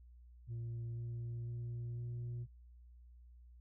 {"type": "tone with pitch steps", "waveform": "sine", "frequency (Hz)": [116.54, 117.62, 118.71, 119.82], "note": ["A#2", "A#2", "A#2", "A#2"], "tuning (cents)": [0, 16, 32, 48], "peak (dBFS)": -37, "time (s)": [0.47, 2.47], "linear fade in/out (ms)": 50, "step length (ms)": 500, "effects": ["tanh soft clip ceiling -39 dBFS", "added 60 Hz sine -56 dBFS peak until 3.6 s"]}